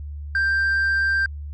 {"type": "tone", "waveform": "sine", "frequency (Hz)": 1577, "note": "G6", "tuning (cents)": 10, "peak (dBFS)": -15, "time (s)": [0.35, 1.26], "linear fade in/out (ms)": 2, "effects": ["tanh soft clip ceiling -17 dBFS", "added 73 Hz sine -30 dBFS peak until 1.53 s"]}